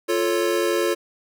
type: chord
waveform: square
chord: F augmented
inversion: none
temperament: equal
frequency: 349.2 / 440 / 554.4 Hz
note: F4 / A4 / C#5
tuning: 0 / 0 / 0 cents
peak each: -23 / -25 / -26 dBFS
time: 0.08-0.95 s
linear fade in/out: 20 ms
effects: none